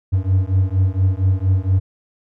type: beating tone pair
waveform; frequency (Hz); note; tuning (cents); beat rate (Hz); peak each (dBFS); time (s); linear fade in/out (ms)
triangle; 92.5 / 96.8; F#2 / G2; 0 / -21; 4.3; -15; 0.12-1.8; 20
effects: none